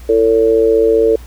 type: tone with amplitude modulation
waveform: sine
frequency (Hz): 449.3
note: A4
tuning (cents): +36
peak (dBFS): -4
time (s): 0.09-1.16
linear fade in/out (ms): 5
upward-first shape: sine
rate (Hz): 115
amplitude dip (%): 85
effects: added 60 Hz sine -31 dBFS peak until 1.26 s + pink hiss -43 dBFS RMS until 1.26 s